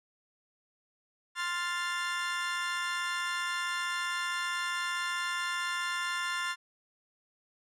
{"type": "chord", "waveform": "30% pulse", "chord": "F major", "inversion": "second", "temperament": "equal", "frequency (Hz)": [1046.5, 1396.9, 1760], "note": ["C6", "F6", "A6"], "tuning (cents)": [0, 0, 0], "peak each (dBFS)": -33, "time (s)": [1.35, 6.56], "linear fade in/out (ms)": 50, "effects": ["low-pass 8000 Hz 12 dB/octave"]}